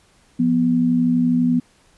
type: tone pair together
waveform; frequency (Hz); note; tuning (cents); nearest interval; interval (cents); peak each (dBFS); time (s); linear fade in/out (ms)
sine; 173.8 / 245.8; F3 / B3; -8 / -8; tritone; 600; -21 / -15; 0.39-1.6; 10
effects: pink hiss -56 dBFS RMS until 1.97 s + resampled to 24000 Hz